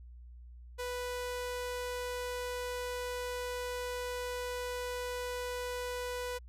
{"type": "tone", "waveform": "sawtooth", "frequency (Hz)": 493.9, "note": "B4", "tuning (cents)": 0, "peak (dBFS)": -32, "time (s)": [0.78, 6.39], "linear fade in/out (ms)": 20, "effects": ["added 60 Hz sine -48 dBFS peak until 6.48 s", "resampled to 32000 Hz"]}